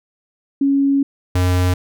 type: tone pair in turn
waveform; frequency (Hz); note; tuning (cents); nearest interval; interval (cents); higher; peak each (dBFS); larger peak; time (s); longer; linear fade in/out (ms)
sine / square; 277.2 / 90.5; C#4 / F#2; 0 / -38; octave + perfect fifth; 1938; first; -12 / -14; first; 0.61-1.03 / 1.35-1.74; first; 5
effects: none